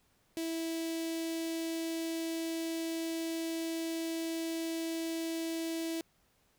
sawtooth tone with notch filter, 327.9 Hz, E4, 9 cents flat, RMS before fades -36 dBFS, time 0.37-6.01 s, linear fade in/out 0 ms, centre 1200 Hz, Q 0.56, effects pink hiss -71 dBFS RMS until 6.58 s

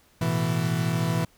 40% pulse chord, A suspended second, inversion none, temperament equal, 110 / 123.47 / 164.81 Hz, A2 / B2 / E3, 0 / 0 / 0 cents, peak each -30 / -27 / -24 dBFS, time 0.21-1.25 s, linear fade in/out 5 ms, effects pink hiss -60 dBFS RMS until 1.37 s

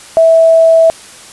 sine tone, 654 Hz, E5, 14 cents flat, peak -3 dBFS, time 0.17-0.9 s, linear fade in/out 0 ms, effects white hiss -34 dBFS RMS until 1.32 s + resampled to 24000 Hz

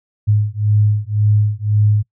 sine beating tone pair, 104.2 / 106.1 Hz, G#2 / G#2, +6 / +38 cents, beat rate 1.9 Hz, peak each -15 dBFS, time 0.27-2.03 s, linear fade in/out 20 ms, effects noise-tail reverb RT60 0.1 s tail -23 dB re dry

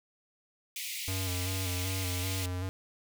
pink high-pass noise, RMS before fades -38 dBFS, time 0.76-2.46 s, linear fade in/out 2 ms, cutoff 2000 Hz, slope 96 dB/octave
square tone with vibrato, 92.5 Hz, F#2, in tune, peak -33 dBFS, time 1.08-2.69 s, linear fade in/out 0 ms, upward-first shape square, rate 2.6 Hz, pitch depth 37 cents each way
effects none

